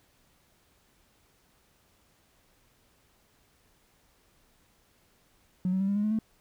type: tone with pitch steps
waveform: triangle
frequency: 183 / 188.69 / 194.55 / 200.6 / 206.8 / 213.3 / 219.9 Hz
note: F#3 / F#3 / G3 / G3 / G#3 / G#3 / A3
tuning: -19 / +34 / -13 / +40 / -7 / +46 / -1 cents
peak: -21 dBFS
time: 5.65-6.189 s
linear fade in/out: 2 ms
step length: 77 ms
effects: tanh soft clip ceiling -22 dBFS + pink hiss -66 dBFS RMS until 6.4 s